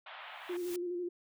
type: band-pass noise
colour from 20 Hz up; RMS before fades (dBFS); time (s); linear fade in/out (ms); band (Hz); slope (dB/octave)
pink; -48; 0.06-0.57; 5; 660 to 3500; 48
type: noise with exponential growth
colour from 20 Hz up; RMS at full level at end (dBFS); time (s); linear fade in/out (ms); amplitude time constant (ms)
white; -44; 0.2-0.76; 1; 120
type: tone with vibrato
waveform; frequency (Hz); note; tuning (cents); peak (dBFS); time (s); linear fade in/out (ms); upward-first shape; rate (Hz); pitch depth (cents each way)
sine; 353; F4; +19; -34; 0.49-1.09; 10; square; 12; 28
effects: none